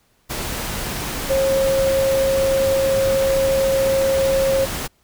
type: tone in noise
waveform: sine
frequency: 539 Hz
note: C#5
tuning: 49 cents flat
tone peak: -15 dBFS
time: 1.29-4.66 s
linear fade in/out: 20 ms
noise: pink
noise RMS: -26 dBFS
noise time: 0.29-4.88 s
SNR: +8 dB
effects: pink hiss -61 dBFS RMS until 5.03 s